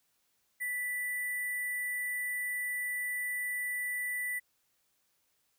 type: tone with sample-and-hold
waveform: sine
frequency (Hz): 1975.5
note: B6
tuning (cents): 0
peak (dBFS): -32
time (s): 0.6-4.4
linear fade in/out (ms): 20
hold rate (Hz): 11025
effects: white hiss -75 dBFS RMS until 5.58 s